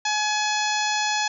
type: harmonic tone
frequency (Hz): 846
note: G#5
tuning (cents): +32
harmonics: 1 / 2 / 3 / 4 / 5 / 6 / 7 / 8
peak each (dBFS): -25 / -28 / -30 / -31 / -32 / -33 / -33 / -34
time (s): 0.05-1.28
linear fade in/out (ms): 5
effects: none